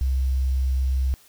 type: tone with quantisation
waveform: sine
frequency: 65.41 Hz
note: C2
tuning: in tune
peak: -19 dBFS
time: 0.01-1.14 s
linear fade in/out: 0 ms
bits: 8
effects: white hiss -54 dBFS RMS until 1.28 s